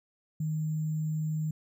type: tone with sample-and-hold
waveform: sine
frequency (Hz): 155.56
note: D#3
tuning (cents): 0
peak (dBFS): -28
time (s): 0.4-1.51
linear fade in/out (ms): 5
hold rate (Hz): 7350
effects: none